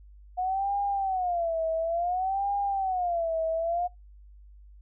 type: tone with vibrato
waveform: sine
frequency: 722 Hz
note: F#5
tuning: 43 cents flat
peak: -25 dBFS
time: 0.37-3.88 s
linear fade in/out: 20 ms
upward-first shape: sine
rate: 0.57 Hz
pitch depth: 190 cents each way
effects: noise-tail reverb RT60 0.2 s tail -24 dB re dry + added 50 Hz sine -48 dBFS peak until 4.81 s